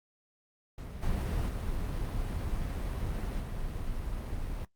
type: noise with level steps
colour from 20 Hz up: brown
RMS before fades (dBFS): -40 / -30 / -33 / -36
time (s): 0.78-4.65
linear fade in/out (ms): 2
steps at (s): 1.02 / 1.48 / 3.4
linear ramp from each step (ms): 10
effects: noise-tail reverb RT60 0.1 s tail -17 dB re dry + Opus 48 kbps